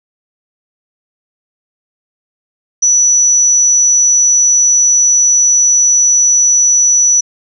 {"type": "tone", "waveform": "sine", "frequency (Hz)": 5920, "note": "F#8", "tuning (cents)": 0, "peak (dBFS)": -6, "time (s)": [2.82, 7.21], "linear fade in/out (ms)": 10, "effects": []}